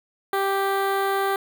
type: tone with notch filter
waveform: 15% pulse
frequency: 392 Hz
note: G4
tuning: in tune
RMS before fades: -23 dBFS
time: 0.33-1.36 s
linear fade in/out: 2 ms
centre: 5900 Hz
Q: 0.62
effects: none